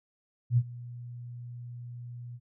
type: tone with ADSR envelope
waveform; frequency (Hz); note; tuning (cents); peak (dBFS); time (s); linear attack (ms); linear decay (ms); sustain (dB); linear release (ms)
sine; 120.9; B2; -36; -18; 0.5-2.4; 73; 53; -21; 50
effects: none